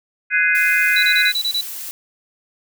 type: chord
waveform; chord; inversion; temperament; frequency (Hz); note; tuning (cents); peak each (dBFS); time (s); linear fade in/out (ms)
sine; Ab dominant seventh; third; just; 1495.1 / 1661.2 / 2077 / 2492; Gb6 / Ab6 / C7 / Eb7; +18 / 0 / -13 / +2; -19; 0.3-1.33; 50
type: noise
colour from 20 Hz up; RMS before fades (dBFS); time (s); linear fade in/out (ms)
blue; -30; 0.55-1.91; 0
type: tone bursts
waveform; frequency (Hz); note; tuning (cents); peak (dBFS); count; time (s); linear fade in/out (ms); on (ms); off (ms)
sine; 3951; B7; 0; -17; 7; 0.96-1.611; 5; 69; 28
effects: none